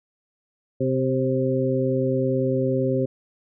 harmonic tone with a mistuned harmonic, 130.1 Hz, C3, 9 cents flat, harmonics 1 / 2 / 3 / 4, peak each -25 / -25 / -25 / -25 dBFS, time 0.8-3.06 s, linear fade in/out 10 ms, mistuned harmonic 4, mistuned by +25 cents, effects none

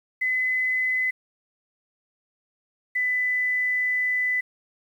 sine tone pair in turn, 2021 / 1998.9 Hz, B6 / B6, +39 / +20 cents, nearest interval unison, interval 19 cents, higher first, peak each -21 / -21 dBFS, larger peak neither, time 0.21-1.11 / 2.95-4.41 s, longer second, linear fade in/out 10 ms, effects 9-bit

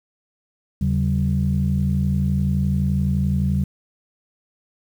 sine tone cluster, 80 / 139.8 / 191.5 Hz, D#2 / C#3 / G3, +49 / +15 / -40 cents, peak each -21 dBFS, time 0.81-3.64 s, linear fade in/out 5 ms, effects tanh soft clip ceiling -9 dBFS + 8-bit

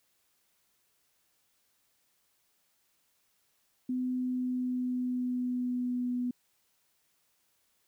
sine tone with pitch glide, 253 to 246.8 Hz, B3 to B3, +42 to -1 cents, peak -29 dBFS, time 3.89-6.31 s, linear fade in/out 5 ms, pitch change -43 cents, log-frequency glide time 4.11-6.14 s, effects white hiss -73 dBFS RMS until 7.87 s

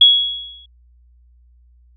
sine tone with exponential decay, 3343 Hz, G#7, 11 cents sharp, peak -3 dBFS, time 0.01-0.66 s, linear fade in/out 5 ms, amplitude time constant 140 ms, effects added 60 Hz sine -48 dBFS peak until 1.96 s

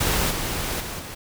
pink noise with level steps, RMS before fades -22 / -27 / -32 / -36 dBFS, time 0-1.15 s, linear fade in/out 10 ms, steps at 0.3 / 0.8 / 0.99 s, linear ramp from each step 10 ms, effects none

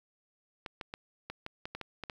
clicks, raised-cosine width 0.3 ms, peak -23 dBFS, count 10, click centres 0.662 / 0.812 / 0.939 / 1.3 / 1.464 / 1.655 / 1.75 / 1.813 / 2.037 / 2.098 s, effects 9-bit

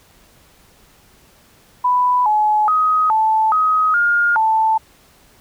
sine tone with pitch steps, 992 / 850 / 1258 / 876 / 1262 / 1417 / 882 Hz, B5 / G#5 / D#6 / A5 / D#6 / F6 / A5, +7 / +40 / +19 / -8 / +24 / +25 / +4 cents, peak -12 dBFS, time 1.84-4.78 s, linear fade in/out 10 ms, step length 420 ms, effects pink hiss -51 dBFS RMS until 5.4 s

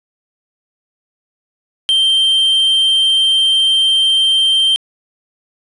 triangle tone, 3143 Hz, G7, 4 cents sharp, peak -8 dBFS, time 1.89-4.76 s, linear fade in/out 0 ms, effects resampled to 24000 Hz + 7-bit

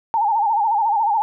sine tone with vibrato, 863 Hz, A5, 34 cents flat, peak -15 dBFS, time 0.14-1.22 s, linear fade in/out 0 ms, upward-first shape sine, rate 14 Hz, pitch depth 120 cents each way, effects none

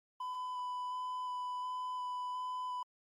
triangle tone with vibrato, 1000 Hz, B5, 21 cents sharp, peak -35 dBFS, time 0.2-2.83 s, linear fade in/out 5 ms, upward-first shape square, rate 1.4 Hz, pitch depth 8 cents each way, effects Opus 32 kbps

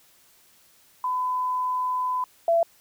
sine tone pair in turn, 1007 / 672.1 Hz, B5 / E5, +33 / +33 cents, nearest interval perfect fifth, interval 700 cents, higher first, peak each -23 / -17 dBFS, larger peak second, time 1.04-2.24 / 2.48-2.63 s, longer first, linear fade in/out 2 ms, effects white hiss -58 dBFS RMS until 2.8 s

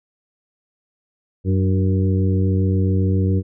harmonic tone with a mistuned harmonic, 94.5 Hz, F#2, 37 cents sharp, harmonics 1 / 2 / 3 / 4 / 5, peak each -16 / -22 / -26 / -28 / -30 dBFS, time 1.44-3.43 s, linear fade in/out 50 ms, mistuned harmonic 3, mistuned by +43 cents, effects none

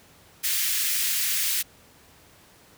white high-pass noise, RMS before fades -25 dBFS, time 0.43-1.63 s, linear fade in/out 20 ms, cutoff 1700 Hz, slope 24 dB/octave, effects pink hiss -54 dBFS RMS until 2.77 s + high-pass 60 Hz 12 dB/octave

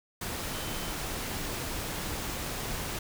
sine tone in noise, 3072 Hz, G7, 36 cents flat, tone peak -46 dBFS, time 0.53-0.92 s, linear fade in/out 5 ms, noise pink, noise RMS -35 dBFS, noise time 0.21-2.99 s, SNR -14 dB, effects none

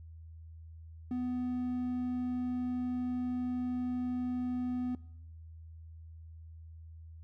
triangle tone, 249.3 Hz, B3, 16 cents sharp, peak -30 dBFS, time 1.11-4.95 s, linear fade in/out 2 ms, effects noise-tail reverb RT60 0.8 s tail -22 dB re dry + added 81 Hz sine -47 dBFS peak until 7.23 s

